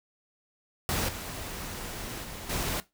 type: noise with level steps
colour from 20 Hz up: pink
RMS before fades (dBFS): -29 / -38 / -41 / -31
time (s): 0.89-2.8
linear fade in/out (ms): 0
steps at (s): 1.08 / 2.23 / 2.49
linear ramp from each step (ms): 10
effects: noise-tail reverb RT60 0.2 s tail -17 dB re dry